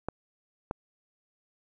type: clicks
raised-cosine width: 1 ms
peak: -17 dBFS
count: 2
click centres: 0.086 / 0.711 s
effects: none